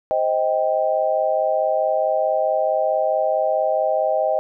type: chord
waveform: sine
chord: C minor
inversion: none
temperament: just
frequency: 523.3 / 627.9 / 784.9 Hz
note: C5 / Eb5 / G5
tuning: 0 / +16 / +2 cents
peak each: -23 / -19 / -23 dBFS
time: 0.11-4.39 s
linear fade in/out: 0 ms
effects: none